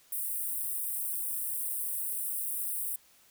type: high-pass noise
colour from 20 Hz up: white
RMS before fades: -34 dBFS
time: 0.12-2.96 s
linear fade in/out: 5 ms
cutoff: 8400 Hz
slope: 96 dB/octave
effects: white hiss -62 dBFS RMS until 3.3 s